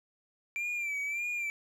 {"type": "tone with vibrato", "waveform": "triangle", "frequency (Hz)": 2349, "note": "D7", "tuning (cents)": 0, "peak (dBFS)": -30, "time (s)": [0.56, 1.5], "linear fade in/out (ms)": 0, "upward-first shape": "sine", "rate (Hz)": 1.7, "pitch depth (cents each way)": 64, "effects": []}